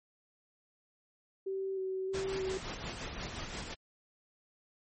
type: tone with vibrato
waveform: sine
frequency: 381.9 Hz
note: G4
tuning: 45 cents flat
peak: -33 dBFS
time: 1.46-2.58 s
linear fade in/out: 10 ms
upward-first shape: square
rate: 1.6 Hz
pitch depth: 16 cents each way
type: noise with tremolo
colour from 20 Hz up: pink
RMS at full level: -39 dBFS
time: 2.13-3.75 s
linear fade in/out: 20 ms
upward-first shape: sine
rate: 5.7 Hz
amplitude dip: 45%
effects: MP3 32 kbps